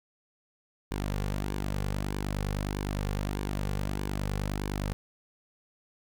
sawtooth tone with flanger, 49.77 Hz, G1, 27 cents sharp, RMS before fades -32 dBFS, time 0.91-4.93 s, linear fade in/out 0 ms, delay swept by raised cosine 1.5 to 3.2 ms, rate 1.6 Hz, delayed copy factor -0.5, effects none

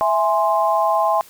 sine chord, E augmented, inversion none, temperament equal, 659.3 / 830.6 / 1046.5 Hz, E5 / G#5 / B#5, 0 / 0 / 0 cents, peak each -19 dBFS, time 0.01-1.21 s, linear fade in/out 0 ms, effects white hiss -46 dBFS RMS until 1.29 s

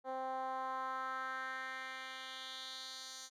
10% pulse tone with band-pass filter sweep, 261.6 Hz, C4, in tune, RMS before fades -43 dBFS, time 0.04-3.3 s, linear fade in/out 50 ms, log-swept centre 630 to 5800 Hz, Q 2.5, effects none

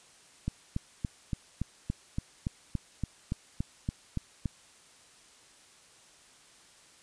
click train, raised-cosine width 5 ms, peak -18 dBFS, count 15, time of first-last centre 0.48-4.457 s, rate 3.52 Hz, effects white hiss -58 dBFS RMS until 7.02 s + resampled to 22050 Hz

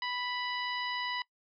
harmonic tone, 987.8 Hz, B5, in tune, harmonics 1 / 2 / 3 / 4 / 5, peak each -37 / -37 / -40 / -43 / -44 dBFS, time 0.02-1.22 s, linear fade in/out 2 ms, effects noise-tail reverb RT60 0.1 s tail -22 dB re dry

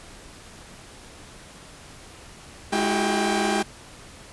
sawtooth tone cluster, 209.3 / 325.2 / 353.8 / 379.8 / 795 Hz, G#3 / E4 / F4 / F#4 / G5, +14 / -23 / +23 / +45 / +24 cents, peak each -22 / -25 / -30 / -24 / -22 dBFS, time 2.72-3.63 s, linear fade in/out 10 ms, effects pink hiss -45 dBFS RMS until 4.32 s + resampled to 24000 Hz

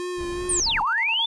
square tone with vibrato, 354.4 Hz, F4, 25 cents sharp, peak -28 dBFS, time 0-0.6 s, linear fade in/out 0 ms, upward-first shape sine, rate 2.7 Hz, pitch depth 27 cents each way
brown noise, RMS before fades -36 dBFS, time 0.16-0.85 s, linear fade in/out 50 ms
sine linear two-way sweep, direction down then up, 9397 to 796 to 3565 Hz, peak -20 dBFS, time 0.49-1.26 s, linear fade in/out 5 ms, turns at 0.81 s
triangle tone with tremolo, 911 Hz, A#5, 40 cents flat, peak -27 dBFS, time 0.66-1.26 s, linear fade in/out 10 ms, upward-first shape square, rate 9.4 Hz, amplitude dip 70%
effects resampled to 24000 Hz

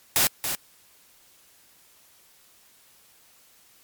white noise with echo, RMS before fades -20 dBFS, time 0.16-0.27 s, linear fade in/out 0 ms, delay 280 ms, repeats 1, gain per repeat -8 dB, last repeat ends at 0.55 s, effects white hiss -57 dBFS RMS until 3.83 s + MP3 96 kbps

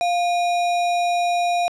sine tone with sample-and-hold, 700 Hz, F5, 4 cents sharp, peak -17 dBFS, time 0.01-1.68 s, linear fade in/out 0 ms, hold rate 3150 Hz, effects low-pass 6000 Hz 12 dB/octave

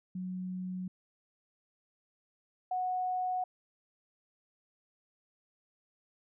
sine tone pair in turn, 183.9 / 735.6 Hz, F#3 / F#5, -10 / -10 cents, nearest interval 2 octaves, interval 2400 cents, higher second, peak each -35 / -30 dBFS, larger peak second, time 0.15-0.88 / 2.71-3.44 s, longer neither, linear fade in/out 5 ms, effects none

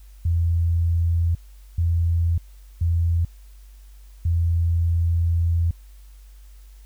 sine tone bursts at uneven times, 84.4 Hz, E2, 41 cents sharp, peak -17 dBFS, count 4, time 0.25-1.35 / 1.78-2.38 / 2.81-3.25 / 4.25-5.71 s, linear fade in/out 5 ms, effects added 49 Hz sine -42 dBFS peak until 6.85 s + white hiss -59 dBFS RMS until 6.85 s

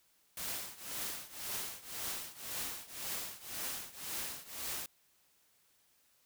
white noise with tremolo, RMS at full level -38 dBFS, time 0.37-4.86 s, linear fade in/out 2 ms, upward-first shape triangle, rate 1.9 Hz, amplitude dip 90%, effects white hiss -71 dBFS RMS until 6.25 s

